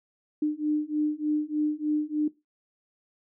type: beating tone pair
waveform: sine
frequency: 300 / 303.3 Hz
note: D4 / D#4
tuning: +37 / -44 cents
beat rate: 3.3 Hz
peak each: -27 dBFS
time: 0.42-2.28 s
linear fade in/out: 5 ms
effects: noise-tail reverb RT60 0.2 s tail -18 dB re dry